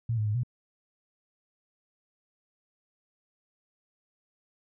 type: tone with pitch steps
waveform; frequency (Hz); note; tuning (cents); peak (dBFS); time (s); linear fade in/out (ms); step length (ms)
sine; 115.8 / 107.2 / 105.1 / 122.7; A#2 / A2 / G#2 / B2; -11 / -45 / +21 / -11; -25; 0.09-0.434; 5; 86
effects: none

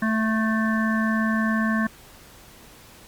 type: harmonic tone with a mistuned harmonic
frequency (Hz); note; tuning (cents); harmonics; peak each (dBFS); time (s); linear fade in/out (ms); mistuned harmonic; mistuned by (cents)
220.7; A3; +5; 1 / 3 / 5 / 7 / 8; -21 / -33 / -30 / -31 / -29; 0.02-1.87; 5; 5; -21
effects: pink hiss -48 dBFS RMS until 3.07 s + Opus 48 kbps

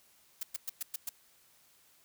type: noise bursts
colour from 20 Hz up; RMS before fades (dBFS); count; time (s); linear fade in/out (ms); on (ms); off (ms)
blue; -36; 6; 0.41-1.092; 5; 22; 110
effects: white hiss -65 dBFS RMS until 2.04 s

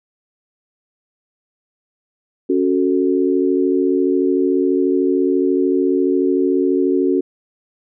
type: chord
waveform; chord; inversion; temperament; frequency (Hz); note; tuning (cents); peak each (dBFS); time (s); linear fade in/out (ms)
sine; F# minor; second; just; 277.5 / 370 / 444; C#4 / F#4 / A4; +2 / 0 / +16; -17 / -16 / -22; 2.49-7.21; 10
effects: none

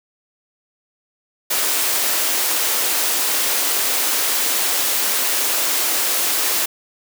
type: high-pass noise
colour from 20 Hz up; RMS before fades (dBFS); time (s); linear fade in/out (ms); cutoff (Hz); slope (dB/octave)
white; -19; 1.5-6.66; 10; 280; 24
effects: none

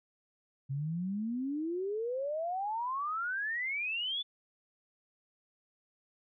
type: exponential sweep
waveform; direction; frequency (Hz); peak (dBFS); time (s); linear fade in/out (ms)
sine; up; 132.3 to 3520; -32; 0.69-4.23; 20
effects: none

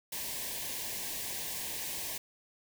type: band-stop noise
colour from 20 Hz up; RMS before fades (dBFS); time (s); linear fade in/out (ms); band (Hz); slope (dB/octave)
white; -38; 0.12-2.18; 5; 1100 to 1600; 96
effects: none

